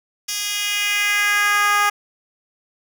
10% pulse tone with high-pass filter sweep, 411.1 Hz, G#4, 18 cents flat, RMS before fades -19 dBFS, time 0.28-1.9 s, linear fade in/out 10 ms, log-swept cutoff 4300 to 1000 Hz, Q 2, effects none

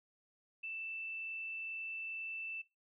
sine tone with frequency modulation, 2655 Hz, E7, 12 cents sharp, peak -40 dBFS, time 0.63-2.62 s, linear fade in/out 10 ms, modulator 42.2 Hz, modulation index 0.34, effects noise-tail reverb RT60 0.2 s tail -17 dB re dry

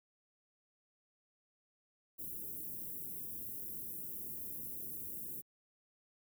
white band-stop noise, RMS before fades -44 dBFS, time 2.18-5.42 s, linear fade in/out 20 ms, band 380 to 12000 Hz, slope 24 dB/octave, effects high-pass 60 Hz 12 dB/octave

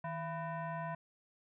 sine tone with frequency modulation, 160 Hz, D#3, 49 cents sharp, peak -37 dBFS, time 0.04-0.95 s, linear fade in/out 5 ms, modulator 835 Hz, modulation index 1.4, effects none

